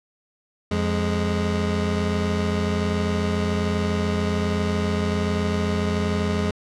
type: tone pair together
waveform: 25% pulse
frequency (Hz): 87.33 / 207.7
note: F2 / G#3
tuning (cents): 0 / 0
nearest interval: octave + minor third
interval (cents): 1500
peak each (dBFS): -20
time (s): 0.71-6.51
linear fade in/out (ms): 5
effects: low-pass 6000 Hz 12 dB/octave